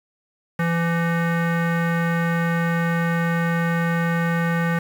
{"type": "tone with low-pass filter", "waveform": "square", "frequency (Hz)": 168.2, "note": "E3", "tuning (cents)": 35, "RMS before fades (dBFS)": -21, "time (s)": [0.59, 4.79], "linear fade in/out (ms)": 5, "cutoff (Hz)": 1800, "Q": 3.7, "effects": ["7-bit"]}